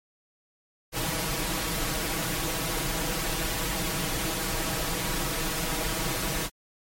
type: noise with comb filter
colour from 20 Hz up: pink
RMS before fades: -29 dBFS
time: 0.92-6.5 s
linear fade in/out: 50 ms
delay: 6.2 ms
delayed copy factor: +0.75
effects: MP3 64 kbps